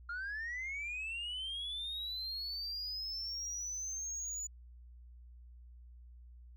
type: linear sweep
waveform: sine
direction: up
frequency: 1385 to 6970 Hz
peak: -36 dBFS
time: 0.09-4.47 s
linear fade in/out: 5 ms
effects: tanh soft clip ceiling -36 dBFS + added 60 Hz sine -52 dBFS peak until 6.56 s